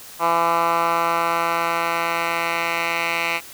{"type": "tone with band-pass filter sweep", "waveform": "10% pulse", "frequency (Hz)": 168.2, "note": "E3", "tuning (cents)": 35, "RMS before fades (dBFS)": -21, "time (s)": [0.19, 3.41], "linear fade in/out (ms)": 50, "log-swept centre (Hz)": [1100, 2200], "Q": 2.3, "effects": ["white hiss -40 dBFS RMS until 3.53 s"]}